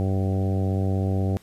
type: harmonic tone with a mistuned harmonic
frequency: 96.1 Hz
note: G2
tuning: 34 cents flat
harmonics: 1 / 2 / 3 / 4 / 5 / 6 / 7 / 8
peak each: -22 / -28 / -32 / -34 / -36 / -38 / -39 / -40 dBFS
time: 0-1.37 s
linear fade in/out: 0 ms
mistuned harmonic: 1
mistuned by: -19 cents
effects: pink hiss -55 dBFS RMS until 1.42 s + resampled to 32000 Hz